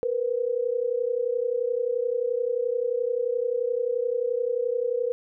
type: tone pair together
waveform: sine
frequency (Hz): 468.5 / 500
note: A#4 / B4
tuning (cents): +9 / +21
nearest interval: minor second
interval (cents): 112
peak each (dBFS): -26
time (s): 0.03-5.12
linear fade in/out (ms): 0
effects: none